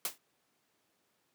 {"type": "noise with exponential decay", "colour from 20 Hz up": "white", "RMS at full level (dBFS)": -30, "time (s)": [0.05, 0.18], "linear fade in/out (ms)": 2, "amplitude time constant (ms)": 27, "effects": ["pink hiss -75 dBFS RMS until 1.34 s", "high-pass 200 Hz 12 dB/octave"]}